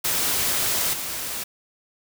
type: noise with level steps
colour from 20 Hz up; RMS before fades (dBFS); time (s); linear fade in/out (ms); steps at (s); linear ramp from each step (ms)
white; -23 / -30; 0.04-1.44; 10; 0.93; 5
effects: none